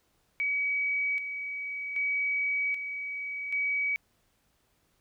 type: tone with tremolo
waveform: sine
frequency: 2271 Hz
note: C#7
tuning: 41 cents sharp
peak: -26 dBFS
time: 0.4-3.96 s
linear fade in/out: 0 ms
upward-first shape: square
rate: 0.64 Hz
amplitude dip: 55%
effects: pink hiss -71 dBFS RMS until 5 s